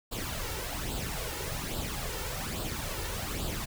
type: noise with flanger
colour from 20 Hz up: pink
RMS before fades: -35 dBFS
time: 0.11-3.66 s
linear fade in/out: 20 ms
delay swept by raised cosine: 0.24 to 2.24 ms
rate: 1.2 Hz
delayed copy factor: +0.6
effects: none